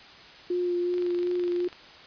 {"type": "tone with vibrato", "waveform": "sine", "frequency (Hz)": 353.8, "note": "F4", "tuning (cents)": 23, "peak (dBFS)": -24, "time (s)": [0.5, 1.68], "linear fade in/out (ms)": 5, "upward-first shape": "sine", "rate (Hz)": 2.7, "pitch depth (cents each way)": 15}
{"type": "click train", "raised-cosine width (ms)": 0.2, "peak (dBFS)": -26, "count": 20, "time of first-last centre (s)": [0.94, 1.728], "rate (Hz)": 24.1}
{"effects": ["white hiss -48 dBFS RMS until 2.06 s", "resampled to 11025 Hz"]}